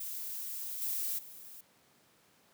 violet noise with level steps, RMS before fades -40 / -35 / -50 dBFS, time 0-1.61 s, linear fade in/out 5 ms, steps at 0.81 / 1.18 s, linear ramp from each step 10 ms, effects pink hiss -66 dBFS RMS until 2.53 s + high-pass 150 Hz 12 dB/octave

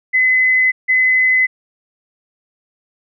sine tone pair in turn, 2028 / 2028 Hz, B6 / B6, +45 / +45 cents, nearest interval unison, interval 0 cents, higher neither, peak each -10 dBFS, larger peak neither, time 0.13-0.72 / 0.88-1.47 s, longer neither, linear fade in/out 20 ms, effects none

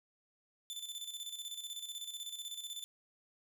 sawtooth tone with tremolo, 3520 Hz, A7, in tune, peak -37 dBFS, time 0.7-2.84 s, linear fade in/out 0 ms, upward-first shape square, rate 16 Hz, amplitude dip 60%, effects none

